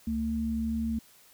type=tone pair together; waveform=sine; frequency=71 / 225.6 Hz; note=C#2 / A3; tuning=+42 / +44 cents; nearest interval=octave + minor sixth; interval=2002 cents; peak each=-35 / -28 dBFS; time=0.07-0.99 s; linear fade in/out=5 ms; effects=white hiss -58 dBFS RMS until 1.33 s